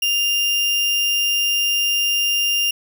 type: tone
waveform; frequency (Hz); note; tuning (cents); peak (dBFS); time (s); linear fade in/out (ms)
35% pulse; 2800; F7; +4; -15; 0.02-2.71; 5
effects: none